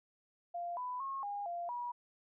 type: tone with pitch steps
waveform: sine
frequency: 695 / 996 / 1085 / 813 / 693 / 967 Hz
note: F5 / B5 / C#6 / G#5 / F5 / B5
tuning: -9 / +14 / -37 / -37 / -14 / -37 cents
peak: -37 dBFS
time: 0.54-1.92 s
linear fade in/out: 10 ms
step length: 230 ms
effects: none